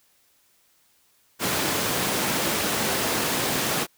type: high-pass noise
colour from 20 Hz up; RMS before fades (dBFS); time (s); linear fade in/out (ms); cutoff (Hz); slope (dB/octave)
pink; -25; 1.39-3.87; 50; 170; 12
effects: white hiss -63 dBFS RMS until 3.97 s